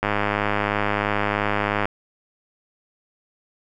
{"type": "click train", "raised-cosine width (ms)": 0.5, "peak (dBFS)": -6, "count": 189, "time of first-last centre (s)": [0.03, 1.855], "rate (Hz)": 103, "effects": []}